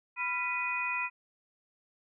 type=harmonic tone with a mistuned harmonic; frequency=495.6 Hz; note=B4; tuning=6 cents sharp; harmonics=2 / 3 / 4 / 5; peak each=-36 / -40 / -38 / -32 dBFS; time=0.16-1.1 s; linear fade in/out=50 ms; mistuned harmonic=3; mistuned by=-130 cents; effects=none